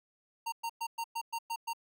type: tone bursts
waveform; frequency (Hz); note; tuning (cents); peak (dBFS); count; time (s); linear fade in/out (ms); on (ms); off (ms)
square; 923; A#5; -17; -34; 8; 0.46-1.734; 10; 63; 110
effects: none